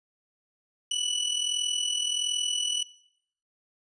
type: tone with amplitude modulation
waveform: sawtooth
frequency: 2960 Hz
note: F#7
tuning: in tune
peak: -20 dBFS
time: 0.91-2.83 s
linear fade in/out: 5 ms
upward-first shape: sine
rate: 41.4 Hz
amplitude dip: 65%
effects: noise-tail reverb RT60 0.7 s tail -19 dB re dry + resampled to 22050 Hz